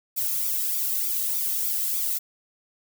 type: noise with flanger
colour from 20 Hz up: violet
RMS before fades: -26 dBFS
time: 0.16-2.19 s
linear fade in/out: 20 ms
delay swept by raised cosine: 0.84 to 1.58 ms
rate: 3.3 Hz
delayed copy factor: +0.8
effects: none